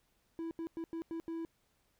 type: tone bursts at uneven times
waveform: triangle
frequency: 329.6 Hz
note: E4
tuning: in tune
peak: -35 dBFS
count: 6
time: 0.39-0.51 / 0.59-0.67 / 0.77-0.84 / 0.93-1.02 / 1.11-1.2 / 1.28-1.45 s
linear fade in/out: 0 ms
effects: pink hiss -75 dBFS RMS until 1.99 s